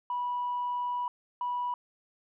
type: tone bursts at uneven times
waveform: sine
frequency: 979 Hz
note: B5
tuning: 15 cents flat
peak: -28 dBFS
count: 2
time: 0.1-1.08 / 1.41-1.74 s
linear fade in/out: 2 ms
effects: tanh soft clip ceiling -25 dBFS